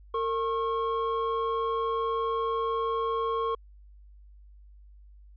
triangle tone pair together, 456.4 / 1086.4 Hz, A#4 / C#6, -37 / -35 cents, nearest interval octave + minor third, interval 1502 cents, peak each -27 dBFS, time 0.14-3.55 s, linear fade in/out 5 ms, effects added 50 Hz sine -49 dBFS peak until 5.36 s + resampled to 11025 Hz

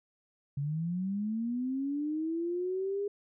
sine linear sweep, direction up, 137.3 to 410 Hz, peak -30 dBFS, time 0.57-3.08 s, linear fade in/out 5 ms, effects none

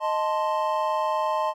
triangle chord, A diminished, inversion second, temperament equal, 622.3 / 880 / 1046.5 Hz, Eb5 / A5 / C6, 0 / 0 / 0 cents, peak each -25 dBFS, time 0-1.54 s, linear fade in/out 50 ms, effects none

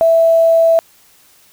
sine tone with quantisation, 659.3 Hz, E5, in tune, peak -7 dBFS, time 0.01-0.79 s, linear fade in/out 0 ms, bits 6, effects white hiss -49 dBFS RMS until 1.52 s

